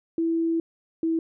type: tone pair in turn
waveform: sine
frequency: 330 / 326.4 Hz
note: E4 / E4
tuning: +2 / -17 cents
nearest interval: unison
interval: 19 cents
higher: first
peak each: -21 dBFS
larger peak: neither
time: 0.18-0.6 / 1.03-1.19 s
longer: first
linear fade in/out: 2 ms
effects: none